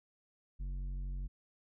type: tone with tanh clipping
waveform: sine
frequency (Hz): 46.25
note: F#1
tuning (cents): 0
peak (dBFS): -38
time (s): 0.59-1.28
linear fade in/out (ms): 20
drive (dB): 9
effects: none